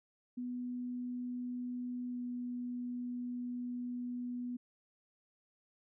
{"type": "tone with pitch glide", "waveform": "sine", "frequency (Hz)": [246.9, 245.3], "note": ["B3", "B3"], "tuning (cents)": [0, -12], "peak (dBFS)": -37, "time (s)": [0.37, 4.57], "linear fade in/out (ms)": 10, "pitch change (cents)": -12, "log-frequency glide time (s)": [2.11, 2.17], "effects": []}